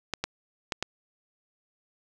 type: clicks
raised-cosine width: 0.2 ms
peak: -11 dBFS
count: 4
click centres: 0.137 / 0.24 / 0.722 / 0.826 s
effects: none